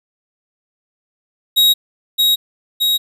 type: tone with echo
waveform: 45% pulse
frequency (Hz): 3800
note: A#7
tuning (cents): +33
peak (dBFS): -9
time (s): 1.56-1.74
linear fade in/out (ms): 20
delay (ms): 620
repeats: 2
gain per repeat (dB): -2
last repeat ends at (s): 2.98
effects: none